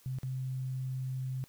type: tone with dropouts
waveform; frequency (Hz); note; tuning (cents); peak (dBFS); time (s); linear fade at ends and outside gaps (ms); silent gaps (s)
sine; 130.2; C3; -8; -33; 0.06-1.44; 0; 0.186-0.232
effects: white hiss -62 dBFS RMS until 1.48 s